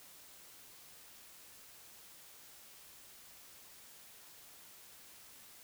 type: silence
effects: white hiss -57 dBFS RMS until 5.63 s